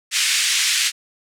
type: band-pass noise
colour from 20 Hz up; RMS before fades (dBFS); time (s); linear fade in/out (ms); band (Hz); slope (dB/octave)
pink; -19; 0.11-0.92; 50; 2000 to 9200; 24
effects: none